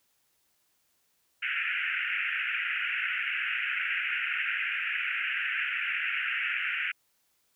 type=band-pass noise; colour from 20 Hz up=white; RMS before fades=-31 dBFS; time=1.42-6.92 s; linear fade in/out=10 ms; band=1400 to 2800 Hz; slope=96 dB/octave; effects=white hiss -72 dBFS RMS until 7.55 s